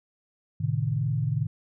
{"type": "chord", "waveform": "sine", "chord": "A diminished", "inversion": "none", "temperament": "equal with one note detuned", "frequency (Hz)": [110, 130.81, 152.63], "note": ["A2", "C3", "Eb3"], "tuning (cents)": [0, 0, -33], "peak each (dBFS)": -28, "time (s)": [0.6, 1.47], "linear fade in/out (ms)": 10, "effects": []}